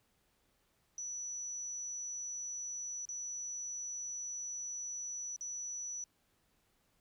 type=tone with dropouts; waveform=sine; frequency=5920 Hz; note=F#8; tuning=in tune; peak=-39 dBFS; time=0.98-6.04 s; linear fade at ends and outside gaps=1 ms; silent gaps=3.053-3.089 / 5.362-5.409 s; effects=pink hiss -75 dBFS RMS until 7 s